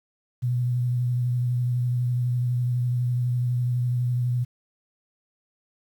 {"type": "tone with vibrato", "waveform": "sine", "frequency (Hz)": 123, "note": "B2", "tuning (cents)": -7, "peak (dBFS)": -21, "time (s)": [0.42, 4.45], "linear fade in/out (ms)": 20, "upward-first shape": "sine", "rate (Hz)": 12, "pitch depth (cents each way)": 21, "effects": ["9-bit"]}